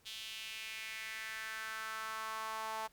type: tone with high-pass filter sweep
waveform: sawtooth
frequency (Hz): 220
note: A3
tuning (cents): 0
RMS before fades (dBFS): -43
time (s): 0.05-2.88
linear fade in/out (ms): 20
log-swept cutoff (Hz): 3300 to 860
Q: 3.2
effects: pink hiss -69 dBFS RMS until 2.92 s